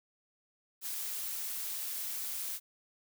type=noise; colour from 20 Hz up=blue; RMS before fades=-38 dBFS; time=0.81-2.6 s; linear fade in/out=50 ms; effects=none

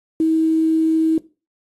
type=tone with quantisation; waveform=sine; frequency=320.6 Hz; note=E4; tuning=48 cents flat; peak=-13 dBFS; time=0.2-1.18 s; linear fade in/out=2 ms; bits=7; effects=noise-tail reverb RT60 0.3 s tail -17 dB re dry + AAC 32 kbps

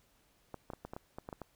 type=clicks; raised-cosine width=1 ms; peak=-28 dBFS; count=10; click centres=0.543 / 0.702 / 0.735 / 0.85 / 0.935 / 0.965 / 1.185 / 1.289 / 1.328 / 1.417 s; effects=pink hiss -70 dBFS RMS until 1.55 s

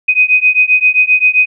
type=beating tone pair; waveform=sine; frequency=2500 / 2507.6 Hz; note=D#7 / D#7; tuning=+8 / +13 cents; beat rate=7.6 Hz; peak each=-10 dBFS; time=0.08-1.46 s; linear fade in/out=10 ms; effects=none

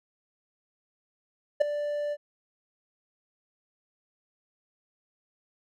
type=tone with ADSR envelope; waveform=triangle; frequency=587.3 Hz; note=D5; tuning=in tune; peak=-13 dBFS; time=1.6-2.17 s; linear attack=15 ms; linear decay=7 ms; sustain=-13 dB; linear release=47 ms; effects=none

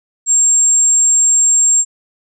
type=tone; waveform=sine; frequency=7459 Hz; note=A#8; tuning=in tune; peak=-8 dBFS; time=0.26-1.85 s; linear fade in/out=50 ms; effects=none

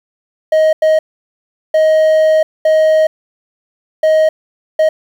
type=tone bursts at uneven times; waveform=triangle; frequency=628 Hz; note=D#5; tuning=16 cents sharp; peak=-5 dBFS; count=6; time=0.52-0.73 / 0.82-0.99 / 1.74-2.43 / 2.65-3.07 / 4.03-4.29 / 4.79-4.89 s; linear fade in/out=5 ms; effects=7-bit

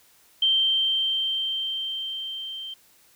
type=tone with level ramp; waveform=sine; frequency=3136 Hz; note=G7; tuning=in tune; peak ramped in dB=-17 to -33 dBFS; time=0.42-2.74 s; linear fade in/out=5 ms; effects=white hiss -58 dBFS RMS until 3.15 s

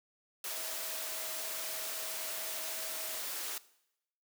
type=tone in noise; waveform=sine; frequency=641 Hz; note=E5; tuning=49 cents flat; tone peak=-50 dBFS; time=0.51-3.21 s; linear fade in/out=2 ms; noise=white; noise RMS=-39 dBFS; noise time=0.44-3.58 s; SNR=-14 dB; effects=noise-tail reverb RT60 0.8 s tail -19 dB re dry + high-pass 400 Hz 12 dB/octave

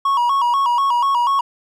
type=tone with vibrato; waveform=triangle; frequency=1029 Hz; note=C6; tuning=29 cents flat; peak=-12 dBFS; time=0.05-1.41 s; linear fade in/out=5 ms; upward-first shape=square; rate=4.1 Hz; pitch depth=120 cents each way; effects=none

